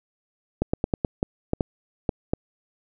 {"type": "clicks", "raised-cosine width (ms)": 2, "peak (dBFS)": -8, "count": 10, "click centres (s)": [0.62, 0.735, 0.841, 0.938, 1.048, 1.229, 1.534, 1.608, 2.092, 2.335], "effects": []}